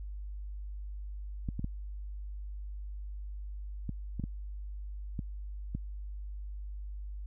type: clicks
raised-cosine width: 5 ms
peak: -22 dBFS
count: 8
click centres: 1.488 / 1.594 / 1.644 / 3.893 / 4.197 / 4.239 / 5.192 / 5.75 s
effects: added 50 Hz sine -38 dBFS peak until 7.26 s